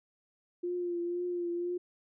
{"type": "tone with vibrato", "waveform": "sine", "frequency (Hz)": 350.2, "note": "F4", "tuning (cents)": 5, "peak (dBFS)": -31, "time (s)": [0.63, 1.78], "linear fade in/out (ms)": 10, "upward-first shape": "triangle", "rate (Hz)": 2, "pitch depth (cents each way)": 34, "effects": []}